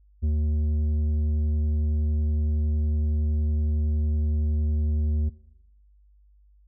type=tone with tanh clipping; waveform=sine; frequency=75.9 Hz; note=D#2; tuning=42 cents flat; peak=-22 dBFS; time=0.22-5.3 s; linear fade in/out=20 ms; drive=8 dB; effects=noise-tail reverb RT60 0.8 s tail -19 dB re dry + added 50 Hz sine -54 dBFS peak until 6.67 s